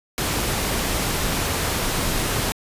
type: noise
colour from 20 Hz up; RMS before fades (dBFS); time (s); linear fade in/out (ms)
pink; -23; 0.18-2.52; 0
effects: resampled to 32000 Hz